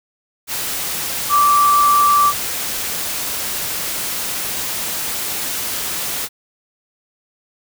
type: tone in noise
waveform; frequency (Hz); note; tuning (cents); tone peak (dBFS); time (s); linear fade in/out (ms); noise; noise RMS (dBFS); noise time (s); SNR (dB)
sine; 1166; D6; -13; -10; 1.29-2.33; 50; white; -23; 0.47-6.29; +10
effects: none